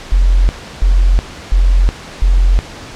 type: tone bursts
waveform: sine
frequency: 43.9 Hz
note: F1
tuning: 10 cents sharp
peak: -6 dBFS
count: 4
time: 0.12-2.59 s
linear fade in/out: 0 ms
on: 370 ms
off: 330 ms
effects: pink hiss -31 dBFS RMS until 2.95 s + low-pass 6000 Hz 12 dB/octave